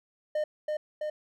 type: tone with echo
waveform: triangle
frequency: 608 Hz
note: D#5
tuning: 40 cents flat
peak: -24 dBFS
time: 0.35-0.44 s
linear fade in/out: 5 ms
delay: 330 ms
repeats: 2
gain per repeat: -2 dB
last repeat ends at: 1.1 s
effects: none